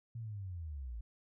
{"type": "linear sweep", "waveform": "sine", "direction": "down", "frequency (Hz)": [118.5, 52.7], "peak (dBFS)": -40, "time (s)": [0.15, 1.01], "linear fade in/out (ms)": 5, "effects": []}